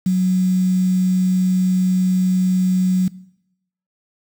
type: tone with quantisation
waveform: sine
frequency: 184.6 Hz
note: F#3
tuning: 4 cents flat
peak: -13 dBFS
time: 0.06-3.08 s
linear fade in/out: 5 ms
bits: 6
effects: noise-tail reverb RT60 0.8 s tail -20 dB re dry